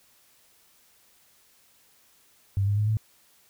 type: tone with pitch steps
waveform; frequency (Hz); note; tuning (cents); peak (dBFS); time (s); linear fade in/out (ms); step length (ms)
sine; 98.6 / 101.96 / 105.43 / 109.03; G2 / G#2 / G#2 / A2; +11 / -31 / +27 / -15; -21; 2.57-2.97; 0; 100
effects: white hiss -61 dBFS RMS until 3.49 s